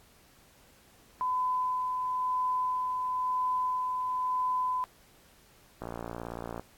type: tone with tremolo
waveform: sine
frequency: 1009 Hz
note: B5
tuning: 37 cents sharp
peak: -26 dBFS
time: 1.21-4.84 s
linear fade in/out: 0 ms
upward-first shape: sine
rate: 0.99 Hz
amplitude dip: 30%
type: click train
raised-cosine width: 1 ms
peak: -23 dBFS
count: 46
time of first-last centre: 5.82-6.596 s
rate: 58 Hz
effects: pink hiss -60 dBFS RMS until 6.77 s + AAC 64 kbps